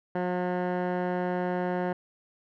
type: tone with low-pass filter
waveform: 15% pulse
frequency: 180 Hz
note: F#3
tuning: 47 cents flat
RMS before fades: -29 dBFS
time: 0.15-1.93 s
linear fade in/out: 5 ms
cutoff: 1300 Hz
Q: 1.6
effects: none